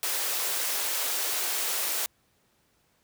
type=high-pass noise; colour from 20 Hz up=white; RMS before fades=-29 dBFS; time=0.03-2.06 s; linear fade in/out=0 ms; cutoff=360 Hz; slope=24 dB/octave; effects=pink hiss -68 dBFS RMS until 3.03 s + high-pass 60 Hz 12 dB/octave